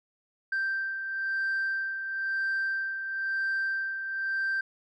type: beating tone pair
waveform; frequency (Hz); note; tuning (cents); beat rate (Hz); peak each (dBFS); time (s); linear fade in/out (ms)
sine; 1568 / 1569; G6 / G6; 0 / +1; 1; -27 / -35; 0.52-4.61; 5
effects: tanh soft clip ceiling -24 dBFS